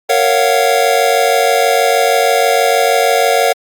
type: chord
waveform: square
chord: Gb major seventh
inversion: first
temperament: just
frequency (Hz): 462.5 / 555 / 693.7 / 740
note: Bb4 / Db5 / F5 / Gb5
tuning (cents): -14 / +2 / -12 / 0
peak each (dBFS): -16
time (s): 0.09-3.53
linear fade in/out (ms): 10
effects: Opus 48 kbps